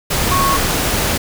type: tone in noise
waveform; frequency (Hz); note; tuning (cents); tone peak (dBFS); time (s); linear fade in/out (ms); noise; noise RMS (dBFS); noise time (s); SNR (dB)
sine; 1100; C#6; -14; -14; 0.31-0.57; 10; pink; -17; 0.1-1.18; 0
effects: none